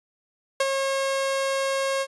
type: tone with ADSR envelope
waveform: sawtooth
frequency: 542 Hz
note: C#5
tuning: 39 cents flat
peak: -14 dBFS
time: 0.6-2.07 s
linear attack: 5 ms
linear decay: 34 ms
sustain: -5 dB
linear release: 57 ms
effects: resampled to 24000 Hz